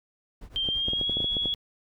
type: noise with tremolo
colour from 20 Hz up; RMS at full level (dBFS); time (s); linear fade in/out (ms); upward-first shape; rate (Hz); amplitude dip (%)
brown; -40; 0.41-1.55; 5; triangle; 8.9; 95
type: tone with pitch glide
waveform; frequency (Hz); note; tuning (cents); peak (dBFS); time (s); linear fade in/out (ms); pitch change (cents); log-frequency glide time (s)
sine; 3162 to 3350; G7 to G#7; +14 to +14; -25; 0.56-1.54; 0; +100; 0.69-1.13
type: clicks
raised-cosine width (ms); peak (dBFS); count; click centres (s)
2; -20; 10; 0.688 / 0.884 / 0.934 / 1.013 / 1.096 / 1.17 / 1.204 / 1.244 / 1.368 / 1.457
effects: none